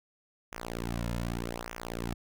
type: tone with flanger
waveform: sawtooth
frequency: 58.27 Hz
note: A#1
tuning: in tune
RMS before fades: -36 dBFS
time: 0.52-2.14 s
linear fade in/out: 5 ms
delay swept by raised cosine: 0.23 to 2.63 ms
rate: 0.83 Hz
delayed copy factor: -0.95
effects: none